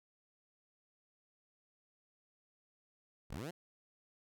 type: linear sweep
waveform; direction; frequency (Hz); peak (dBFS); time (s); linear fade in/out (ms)
15% pulse; up; 30.87 to 186.3; -35; 3.3-3.51; 10
effects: none